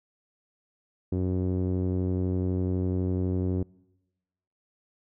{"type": "tone with low-pass filter", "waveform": "sawtooth", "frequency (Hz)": 92, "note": "F#2", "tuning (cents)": -9, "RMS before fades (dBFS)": -27, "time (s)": [1.12, 3.63], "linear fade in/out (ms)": 5, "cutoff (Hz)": 360, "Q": 2, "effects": ["noise-tail reverb RT60 1.0 s tail -24 dB re dry"]}